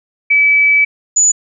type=tone pair in turn; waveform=sine; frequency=2296 / 6928 Hz; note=D7 / A8; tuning=-40 / -28 cents; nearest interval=octave + perfect fifth; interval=1912 cents; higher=second; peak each=-7 dBFS; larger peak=neither; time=0.3-0.85 / 1.16-1.32 s; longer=first; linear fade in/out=10 ms; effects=none